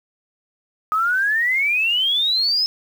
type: exponential sweep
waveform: sine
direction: up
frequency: 1244.5 to 5220 Hz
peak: -16 dBFS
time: 0.92-2.66 s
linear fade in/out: 0 ms
effects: 7-bit